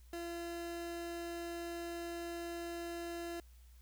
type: tone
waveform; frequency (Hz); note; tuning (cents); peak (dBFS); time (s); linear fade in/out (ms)
30% pulse; 341.2; F4; -40; -38; 0.13-3.4; 2
effects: added 60 Hz sine -56 dBFS peak until 3.81 s + white hiss -70 dBFS RMS until 3.81 s